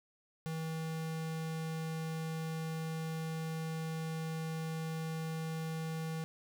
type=tone; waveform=square; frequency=160.7 Hz; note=E3; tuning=44 cents flat; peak=-37 dBFS; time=0.46-6.24 s; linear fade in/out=0 ms; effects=none

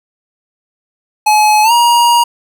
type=tone with pitch glide; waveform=square; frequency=850 to 948.6 Hz; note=G#5 to A#5; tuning=+40 to +30 cents; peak=-7 dBFS; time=1.26-2.24 s; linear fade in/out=10 ms; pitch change=+190 cents; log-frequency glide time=1.63-1.72 s; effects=none

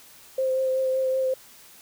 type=tone with vibrato; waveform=sine; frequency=523.3 Hz; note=C5; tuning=in tune; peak=-21 dBFS; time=0.38-1.34 s; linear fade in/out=5 ms; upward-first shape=triangle; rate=5.3 Hz; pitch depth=18 cents each way; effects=white hiss -50 dBFS RMS until 1.81 s

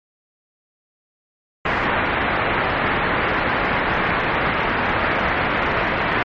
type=low-pass noise; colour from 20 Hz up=white; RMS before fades=-20 dBFS; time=1.65-6.23 s; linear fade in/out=5 ms; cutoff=2100 Hz; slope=24 dB/octave; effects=MP3 32 kbps

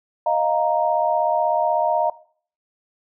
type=chord; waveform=sine; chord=Eb suspended second; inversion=none; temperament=equal; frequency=622.3 / 698.5 / 932.3 Hz; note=Eb5 / F5 / Bb5; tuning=0 / 0 / 0 cents; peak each=-21 dBFS; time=0.26-2.1 s; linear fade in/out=5 ms; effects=noise-tail reverb RT60 0.5 s tail -19 dB re dry

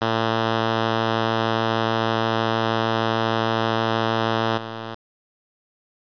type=tone with level steps; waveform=5% pulse; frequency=112.9 Hz; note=A2; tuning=45 cents sharp; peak=-8 / -19 dBFS; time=0.01-4.95 s; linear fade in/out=10 ms; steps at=4.57 s; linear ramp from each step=10 ms; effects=resampled to 11025 Hz + 8-bit

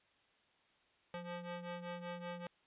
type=ring-modulated tone; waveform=sawtooth; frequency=349.2 Hz; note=F4; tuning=in tune; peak=-36 dBFS; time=1.14-2.47 s; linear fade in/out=2 ms; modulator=172 Hz; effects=white hiss -72 dBFS RMS until 2.66 s + resampled to 8000 Hz

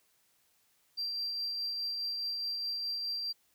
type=tone with tremolo; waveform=sine; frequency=4718 Hz; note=D8; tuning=7 cents sharp; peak=-30 dBFS; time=0.97-3.33 s; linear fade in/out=20 ms; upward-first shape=triangle; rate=4.8 Hz; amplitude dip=35%; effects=tanh soft clip ceiling -30 dBFS + white hiss -71 dBFS RMS until 3.54 s

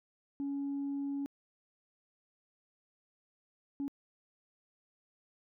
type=tone bursts at uneven times; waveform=sine; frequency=280 Hz; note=C#4; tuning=18 cents sharp; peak=-32 dBFS; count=2; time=0.4-1.26 / 3.8-3.88 s; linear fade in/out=0 ms; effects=tanh soft clip ceiling -31 dBFS

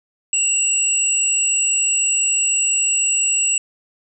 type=tone pair together; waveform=sine; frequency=2764 / 7782 Hz; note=F7 / B8; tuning=-19 / -27 cents; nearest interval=octave + tritone; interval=1792 cents; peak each=-22 / -16 dBFS; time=0.33-3.58 s; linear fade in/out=2 ms; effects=none

